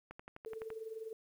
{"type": "click train", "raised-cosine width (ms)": 0.5, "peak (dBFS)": -33, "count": 8, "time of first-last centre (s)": [0.11, 0.703], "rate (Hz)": 11.8}
{"type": "tone with tremolo", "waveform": "sine", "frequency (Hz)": 443.7, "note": "A4", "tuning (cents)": 14, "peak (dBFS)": -39, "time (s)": [0.46, 1.13], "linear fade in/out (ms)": 2, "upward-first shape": "sine", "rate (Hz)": 20, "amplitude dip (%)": 70}
{"effects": ["11-bit"]}